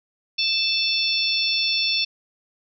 harmonic tone with a mistuned harmonic, 880 Hz, A5, in tune, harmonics 3 / 4 / 5 / 6, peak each -25 / -25 / -25 / -25 dBFS, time 0.38-2.05 s, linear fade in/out 10 ms, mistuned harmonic 6, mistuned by +33 cents, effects none

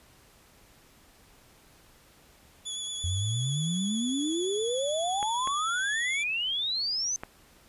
25% pulse tone with vibrato, 3414 Hz, G#7, 47 cents sharp, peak -29 dBFS, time 2.65-6.24 s, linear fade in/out 20 ms, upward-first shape triangle, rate 8.8 Hz, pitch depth 33 cents each way
sine exponential sweep, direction up, 84.8 to 6272 Hz, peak -27 dBFS, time 3.04-7.16 s, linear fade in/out 0 ms
clicks, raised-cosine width 0.5 ms, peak -20 dBFS, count 3, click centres 5.228 / 5.474 / 7.235 s
effects pink hiss -58 dBFS RMS until 7.68 s + resampled to 32000 Hz

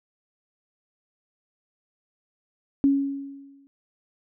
sine tone with exponential decay, 277.2 Hz, C#4, in tune, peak -14 dBFS, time 2.84-3.67 s, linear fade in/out 0 ms, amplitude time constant 180 ms, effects none

